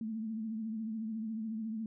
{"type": "tone with vibrato", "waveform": "sine", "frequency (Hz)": 220.8, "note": "A3", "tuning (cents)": 6, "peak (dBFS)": -35, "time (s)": [0.01, 1.86], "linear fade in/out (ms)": 2, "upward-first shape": "triangle", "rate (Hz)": 14, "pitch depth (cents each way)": 68, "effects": []}